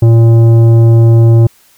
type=tone with tanh clipping; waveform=sine; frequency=115 Hz; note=A#2; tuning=23 cents flat; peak=-4 dBFS; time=0.02-1.47 s; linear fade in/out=5 ms; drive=11 dB; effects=white hiss -47 dBFS RMS until 1.77 s

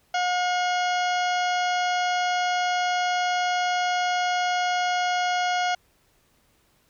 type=harmonic tone with a mistuned harmonic; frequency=720 Hz; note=F#5; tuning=47 cents flat; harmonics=1 / 2 / 3 / 4 / 5 / 6 / 7 / 8 / 9; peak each=-23 / -29 / -33 / -35 / -37 / -39 / -40 / -41 / -42 dBFS; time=0.14-5.75 s; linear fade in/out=5 ms; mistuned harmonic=5; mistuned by=-130 cents; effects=pink hiss -64 dBFS RMS until 6.89 s

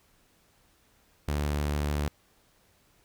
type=tone; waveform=sawtooth; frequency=73.42 Hz; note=D2; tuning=in tune; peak=-23 dBFS; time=1.28-2.08 s; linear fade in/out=0 ms; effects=pink hiss -65 dBFS RMS until 3.04 s

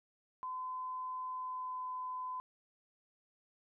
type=tone with pitch glide; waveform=sine; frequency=1020 to 1014.1 Hz; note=C6 to B5; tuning=-44 to +46 cents; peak=-38 dBFS; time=0.43-2.4 s; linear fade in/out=0 ms; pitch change=-10 cents; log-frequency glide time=1.28-1.86 s; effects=none

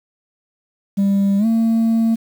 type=tone with pitch glide; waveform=sine; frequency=198.2 to 226.4 Hz; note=G3 to A3; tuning=+19 to +50 cents; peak=-10 dBFS; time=0.97-2.16 s; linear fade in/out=20 ms; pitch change=+231 cents; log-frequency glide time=1.38-1.46 s; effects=tanh soft clip ceiling -12 dBFS + 7-bit

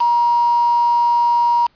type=tone with quantisation; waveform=sine; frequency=950 Hz; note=A#5; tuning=33 cents sharp; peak=-12 dBFS; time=0-1.67 s; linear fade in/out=10 ms; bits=4; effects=pink hiss -57 dBFS RMS until 1.75 s + resampled to 11025 Hz

